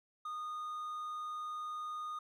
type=tone; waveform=triangle; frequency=1230 Hz; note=D#6; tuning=20 cents flat; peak=-37 dBFS; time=0.25-2.19 s; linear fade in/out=5 ms; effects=none